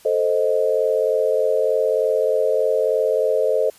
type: chord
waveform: sine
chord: A diminished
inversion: none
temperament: equal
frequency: 440 / 523.3 / 622.3 Hz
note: A4 / C5 / Eb5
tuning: 0 / 0 / 0 cents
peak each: -20 / -20 / -21 dBFS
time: 0.05-3.7 s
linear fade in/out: 5 ms
effects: white hiss -50 dBFS RMS until 3.78 s + resampled to 32000 Hz